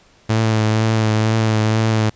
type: tone with vibrato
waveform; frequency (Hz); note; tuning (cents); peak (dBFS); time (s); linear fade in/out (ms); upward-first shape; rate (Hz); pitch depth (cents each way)
sawtooth; 110; A2; 0; -10; 0.29-2.1; 10; triangle; 2.1; 30
effects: pink hiss -52 dBFS RMS until 2.15 s + resampled to 16000 Hz